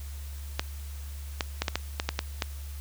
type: clicks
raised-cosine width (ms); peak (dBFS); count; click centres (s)
0.2; -9; 9; 0.595 / 1.408 / 1.62 / 1.682 / 1.756 / 1.999 / 2.09 / 2.191 / 2.422
effects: added 71 Hz sine -36 dBFS peak until 2.8 s + white hiss -50 dBFS RMS until 2.8 s